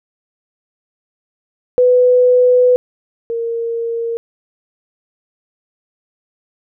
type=tone pair in turn; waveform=sine; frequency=497.9 / 463 Hz; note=B4 / A#4; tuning=+14 / -12 cents; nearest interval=minor second; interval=126 cents; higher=first; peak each=-7 / -17 dBFS; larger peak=first; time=1.78-2.76 / 3.3-4.17 s; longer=first; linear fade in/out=0 ms; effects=none